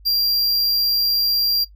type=tone; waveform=square; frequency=4754 Hz; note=D8; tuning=20 cents sharp; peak=-17 dBFS; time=0.05-1.65 s; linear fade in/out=20 ms; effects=noise-tail reverb RT60 0.1 s tail -18 dB re dry + added 50 Hz sine -43 dBFS peak until 1.75 s